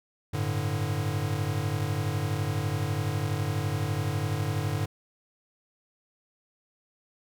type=chord; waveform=square; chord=G suspended second; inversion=none; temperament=equal; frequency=98 / 110 / 146.83 Hz; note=G2 / A2 / D3; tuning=0 / 0 / 0 cents; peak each=-32 dBFS; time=0.33-4.86 s; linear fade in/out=10 ms; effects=none